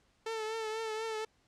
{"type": "tone with vibrato", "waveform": "sawtooth", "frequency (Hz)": 441.5, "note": "A4", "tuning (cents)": 6, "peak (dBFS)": -31, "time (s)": [0.26, 1.25], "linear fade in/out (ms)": 5, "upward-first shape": "triangle", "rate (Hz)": 4.1, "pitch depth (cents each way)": 47, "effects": ["pink hiss -71 dBFS RMS until 1.47 s", "low-pass 7000 Hz 12 dB/octave"]}